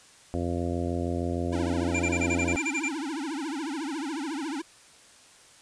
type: harmonic tone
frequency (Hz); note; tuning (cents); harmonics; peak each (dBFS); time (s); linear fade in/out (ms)
86.5; F2; -16; 1 / 2 / 3 / 4 / 5 / 6 / 7 / 8; -31 / -36 / -32 / -34 / -39 / -38 / -39 / -39; 0.34-2.56; 0
type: tone with vibrato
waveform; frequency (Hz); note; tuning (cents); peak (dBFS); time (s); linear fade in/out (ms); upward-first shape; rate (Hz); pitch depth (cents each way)
square; 298.7; D4; +29; -31; 1.52-4.62; 10; triangle; 14; 250
type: tone bursts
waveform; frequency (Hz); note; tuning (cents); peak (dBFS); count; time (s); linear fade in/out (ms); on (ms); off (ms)
square; 2373; D7; +17; -27; 11; 1.94-2.889; 10; 59; 30
effects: white hiss -54 dBFS RMS until 5.61 s + resampled to 22050 Hz